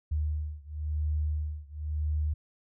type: beating tone pair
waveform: sine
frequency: 75.5 / 76.46 Hz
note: D2 / D#2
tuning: +48 / -30 cents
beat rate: 0.96 Hz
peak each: -31 / -32 dBFS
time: 0.11-2.34 s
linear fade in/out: 10 ms
effects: none